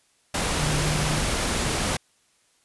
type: tone in noise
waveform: sine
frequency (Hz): 151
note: D3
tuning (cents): +48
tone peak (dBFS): -26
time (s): 0.59-1.21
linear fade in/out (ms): 5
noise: pink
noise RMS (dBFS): -25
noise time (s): 0.34-1.97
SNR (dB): -4
effects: white hiss -64 dBFS RMS until 2.64 s + resampled to 24000 Hz